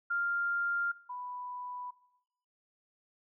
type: tone pair in turn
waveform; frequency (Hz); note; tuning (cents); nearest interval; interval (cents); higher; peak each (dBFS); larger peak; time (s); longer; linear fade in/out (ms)
sine; 1396.9 / 989.8; F6 / B5; 0 / +4; tritone; 596; first; -29 / -38; first; 0.1-0.92 / 1.09-1.91; neither; 10
effects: noise-tail reverb RT60 0.9 s tail -21 dB re dry